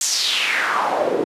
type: noise with band-pass filter sweep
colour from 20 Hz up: pink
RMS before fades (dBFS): -20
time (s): 0.01-1.24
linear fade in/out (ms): 2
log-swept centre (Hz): 7300 to 360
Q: 3.4
effects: high-pass 200 Hz 12 dB/octave + resampled to 32000 Hz